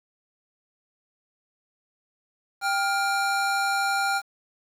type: tone pair together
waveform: square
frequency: 789 / 1405.8 Hz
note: G5 / F6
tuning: +11 / +11 cents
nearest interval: minor seventh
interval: 1000 cents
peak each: -26 dBFS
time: 2.61-4.22 s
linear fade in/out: 50 ms
effects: low-pass 11000 Hz 12 dB/octave + 8-bit